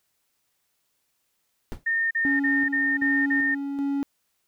brown noise with exponential decay, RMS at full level -28 dBFS, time 1.72-1.84 s, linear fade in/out 0 ms, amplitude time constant 25 ms
sine tone bursts, 1824 Hz, A#6, 38 cents flat, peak -21 dBFS, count 6, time 1.86-3.55 s, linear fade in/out 10 ms, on 250 ms, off 38 ms
triangle tone with tremolo, 279.6 Hz, C#4, 15 cents sharp, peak -21 dBFS, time 2.25-4.03 s, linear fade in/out 0 ms, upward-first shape square, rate 1.3 Hz, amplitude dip 40%
effects white hiss -73 dBFS RMS until 4.47 s

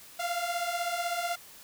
sawtooth beating tone pair, 685 / 701 Hz, F5 / F5, -34 / +6 cents, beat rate 16 Hz, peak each -30 / -28 dBFS, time 0.19-1.36 s, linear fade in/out 10 ms, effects white hiss -51 dBFS RMS until 1.63 s

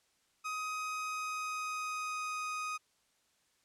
30% pulse tone with pitch glide, 1257 to 1248.3 Hz, D#6 to D#6, +17 to +5 cents, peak -33 dBFS, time 0.44-2.78 s, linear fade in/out 20 ms, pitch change -12 cents, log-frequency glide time 1.07-2.45 s, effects white hiss -73 dBFS RMS until 3.64 s + low-pass 9000 Hz 12 dB/octave

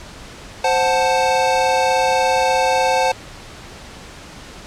square chord, F# diminished, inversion second, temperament equal, 523.3 / 740 / 880 Hz, C5 / F#5 / A5, 0 / 0 / 0 cents, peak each -19 / -20 / -19 dBFS, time 0.64-3.12 s, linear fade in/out 5 ms, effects pink hiss -37 dBFS RMS until 4.66 s + low-pass 7000 Hz 12 dB/octave

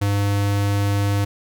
square tone, 100.9 Hz, G#2, 49 cents flat, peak -18 dBFS, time 0.01-1.25 s, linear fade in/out 10 ms, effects none

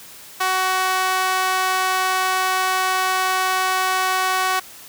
sawtooth tone with high-pass filter, 374.2 Hz, F#4, 20 cents sharp, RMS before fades -20 dBFS, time 0.4-4.6 s, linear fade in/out 10 ms, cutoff 970 Hz, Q 1.7, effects white hiss -41 dBFS RMS until 4.88 s + high-pass 60 Hz 12 dB/octave

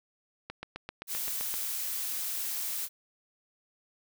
click train, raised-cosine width 0.3 ms, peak -22 dBFS, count 9, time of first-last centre 0.5-1.54 s, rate 7.69 Hz
blue noise, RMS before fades -34 dBFS, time 1.07-2.89 s, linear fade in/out 50 ms
effects none

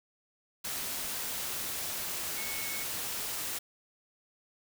sine tone in noise, 2203 Hz, C#7, 11 cents flat, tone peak -41 dBFS, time 2.37-2.84 s, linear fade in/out 10 ms, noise white, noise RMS -36 dBFS, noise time 0.64-3.59 s, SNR -8 dB, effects none

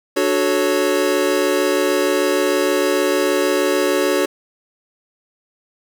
square chord, D major seventh, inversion none, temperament equal with one note detuned, 293.7 / 370 / 436.5 / 554.4 Hz, D4 / F#4 / A4 / C#5, 0 / 0 / -14 / 0 cents, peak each -23 / -20 / -23 / -21 dBFS, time 0.16-4.26 s, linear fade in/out 10 ms, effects none

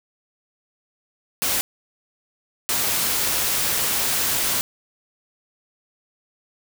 white noise bursts at uneven times, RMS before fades -22 dBFS, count 2, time 1.42-1.61 / 2.69-4.61 s, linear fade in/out 0 ms, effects none

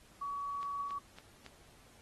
sine tone, 1131 Hz, C#6, 34 cents sharp, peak -36 dBFS, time 0.21-0.99 s, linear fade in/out 10 ms
click train, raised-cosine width 0.2 ms, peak -32 dBFS, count 4, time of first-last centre 0.63-1.463 s, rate 3.6 Hz
effects pink hiss -62 dBFS RMS until 2.01 s + AAC 32 kbps

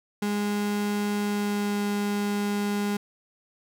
35% pulse tone with pitch glide, 206.1 to 204.6 Hz, G#3 to G#3, -13 to -26 cents, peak -23 dBFS, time 0.22-2.97 s, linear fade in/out 5 ms, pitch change -13 cents, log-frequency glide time 1.15-1.83 s, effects none

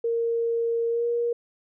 sine tone with pitch glide, 463.6 to 472.8 Hz, A#4 to A#4, -10 to +24 cents, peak -22 dBFS, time 0.04-1.33 s, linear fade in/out 5 ms, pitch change +34 cents, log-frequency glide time 0.89-1.06 s, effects none

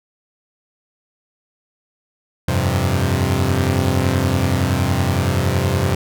sawtooth chord, F suspended second, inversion none, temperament equal, 87.31 / 98 / 130.81 Hz, F2 / G2 / C3, 0 / 0 / 0 cents, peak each -16 dBFS, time 2.48-5.95 s, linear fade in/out 5 ms, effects none

